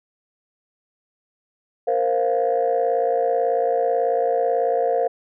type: chord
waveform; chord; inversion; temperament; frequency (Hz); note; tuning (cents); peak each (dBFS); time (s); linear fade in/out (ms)
sine; Bb suspended second; none; just; 466.2 / 524.4 / 699.2; Bb4 / C5 / F5; 0 / +4 / +2; -21; 1.87-5.08; 10
effects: tanh soft clip ceiling -11 dBFS